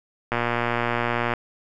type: click train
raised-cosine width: 0.5 ms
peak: -8 dBFS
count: 122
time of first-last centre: 0.32-1.337 s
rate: 119 Hz
effects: none